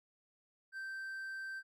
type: tone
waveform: triangle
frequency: 1560 Hz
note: G6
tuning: 9 cents flat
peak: -39 dBFS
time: 0.72-1.63 s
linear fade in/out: 50 ms
effects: AAC 64 kbps